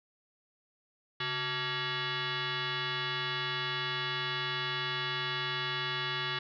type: tone with frequency modulation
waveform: sine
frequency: 880 Hz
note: A5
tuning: in tune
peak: -31 dBFS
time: 1.2-6.39 s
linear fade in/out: 5 ms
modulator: 509 Hz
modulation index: 6.2
effects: none